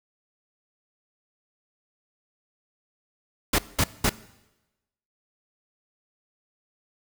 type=noise bursts; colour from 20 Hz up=pink; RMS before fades=-21 dBFS; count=3; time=3.53-4.095 s; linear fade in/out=5 ms; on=55 ms; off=200 ms; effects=noise-tail reverb RT60 1.0 s tail -19 dB re dry